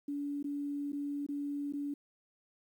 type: tone with dropouts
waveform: sine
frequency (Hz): 286.5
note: D4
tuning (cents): -43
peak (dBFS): -34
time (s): 0.08-1.94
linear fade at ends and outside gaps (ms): 5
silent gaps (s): 0.428-0.442 / 0.921-0.929 / 1.265-1.287 / 1.725-1.735
effects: 11-bit